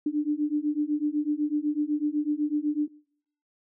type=beating tone pair; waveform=sine; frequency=293.7 / 301.7 Hz; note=D4 / D4; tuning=0 / +47 cents; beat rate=8 Hz; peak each=-27 dBFS; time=0.06-2.88 s; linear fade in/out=5 ms; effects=noise-tail reverb RT60 0.7 s tail -24 dB re dry